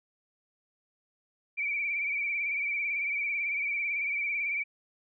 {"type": "tone with vibrato", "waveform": "sine", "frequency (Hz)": 2311, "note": "D7", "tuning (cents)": -28, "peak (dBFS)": -28, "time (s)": [1.57, 4.64], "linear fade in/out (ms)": 20, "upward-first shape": "sine", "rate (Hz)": 18, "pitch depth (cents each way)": 58, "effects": []}